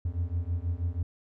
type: beating tone pair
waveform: triangle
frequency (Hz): 83.2 / 89.4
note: E2 / F2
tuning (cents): +17 / +41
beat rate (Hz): 6.2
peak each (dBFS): -29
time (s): 0.05-1.03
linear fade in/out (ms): 5
effects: none